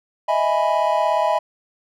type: chord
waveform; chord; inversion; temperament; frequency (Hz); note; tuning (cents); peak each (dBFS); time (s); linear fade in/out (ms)
triangle; E major seventh; third; equal; 622.3 / 659.3 / 830.6 / 987.8; D#5 / E5 / G#5 / B5; 0 / 0 / 0 / 0; -20; 0.28-1.39; 10
effects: none